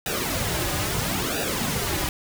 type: noise with flanger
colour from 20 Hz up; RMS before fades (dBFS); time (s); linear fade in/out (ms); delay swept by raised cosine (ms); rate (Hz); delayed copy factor
pink; -26; 0.06-2.09; 2; 0.92 to 4.52; 0.75; -0.75
effects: none